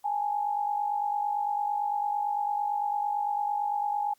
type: tone pair together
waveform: sine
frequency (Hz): 822.1 / 871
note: G#5 / A5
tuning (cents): -18 / -18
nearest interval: minor second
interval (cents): 100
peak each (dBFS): -27 / -33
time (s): 0.04-4.14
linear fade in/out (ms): 10
effects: white hiss -67 dBFS RMS until 4.18 s + Opus 48 kbps

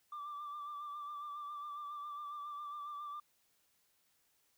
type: tone with vibrato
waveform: sine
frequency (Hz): 1174.7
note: D6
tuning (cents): 0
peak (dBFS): -40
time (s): 0.12-3.2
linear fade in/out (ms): 5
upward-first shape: sine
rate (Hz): 7.3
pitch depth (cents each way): 36
effects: tanh soft clip ceiling -40 dBFS + white hiss -75 dBFS RMS until 4.57 s

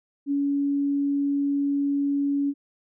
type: tone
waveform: sine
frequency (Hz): 282.3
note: C#4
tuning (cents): +32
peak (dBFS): -21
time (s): 0.26-2.54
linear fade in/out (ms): 50
effects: none

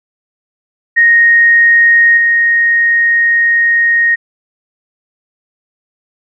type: tone with level steps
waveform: sine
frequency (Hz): 1864.7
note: A#6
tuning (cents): 0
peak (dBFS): -4 / -7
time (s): 0.96-4.16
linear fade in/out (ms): 20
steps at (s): 2.17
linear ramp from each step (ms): 5
effects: none

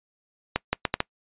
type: accelerating click train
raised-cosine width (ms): 0.3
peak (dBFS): -6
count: 5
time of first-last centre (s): 0.56-1.004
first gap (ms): 170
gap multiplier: 0.72
effects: noise-tail reverb RT60 0.1 s tail -24 dB re dry + resampled to 8000 Hz

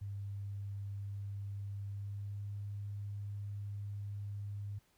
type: tone with pitch glide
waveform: sine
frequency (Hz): 100.1 to 101.61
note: G2 to G#2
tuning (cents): +37 to -37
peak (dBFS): -39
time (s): 0.01-4.79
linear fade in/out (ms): 10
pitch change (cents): +26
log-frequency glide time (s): 1.82-2.48
effects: pink hiss -72 dBFS RMS until 4.97 s

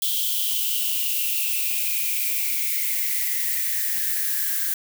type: noise with high-pass filter sweep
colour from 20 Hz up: violet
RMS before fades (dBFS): -24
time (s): 0.02-4.74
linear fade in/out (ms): 2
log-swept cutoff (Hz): 3300 to 1600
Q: 9.1
effects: none

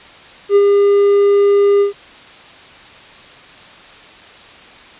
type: tone with ADSR envelope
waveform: triangle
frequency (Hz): 403.5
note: G#4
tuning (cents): -50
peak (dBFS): -3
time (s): 0.49-1.93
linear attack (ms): 68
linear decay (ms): 47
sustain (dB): -3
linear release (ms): 120
effects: white hiss -39 dBFS RMS until 4.99 s + resampled to 8000 Hz

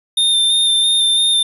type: tone with vibrato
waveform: square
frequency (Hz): 3614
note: A7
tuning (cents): +46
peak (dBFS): -12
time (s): 0.17-1.43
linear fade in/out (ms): 5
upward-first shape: square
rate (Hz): 3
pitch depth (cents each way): 15
effects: resampled to 32000 Hz + 8-bit

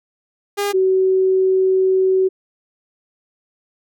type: tone pair in turn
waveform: sawtooth / sine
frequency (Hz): 405.5 / 377.4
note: G#4 / F#4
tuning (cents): -41 / +34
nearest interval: minor second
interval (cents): 125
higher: first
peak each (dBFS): -14 / -12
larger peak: second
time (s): 0.57-0.73 / 0.73-2.29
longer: second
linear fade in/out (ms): 20
effects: none

